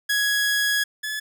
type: tone pair in turn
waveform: sawtooth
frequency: 1668 / 1714.9 Hz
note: G#6 / A6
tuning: +7 / -45 cents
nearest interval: unison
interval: 48 cents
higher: second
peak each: -16 / -23 dBFS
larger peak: first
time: 0.09-0.84 / 1.03-1.2 s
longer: first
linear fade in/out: 10 ms
effects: none